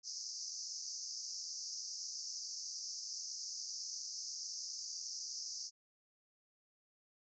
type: band-pass noise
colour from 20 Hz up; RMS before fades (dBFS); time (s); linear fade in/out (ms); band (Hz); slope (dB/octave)
pink; -45; 0.03-5.71; 50; 4800 to 6500; 96
effects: none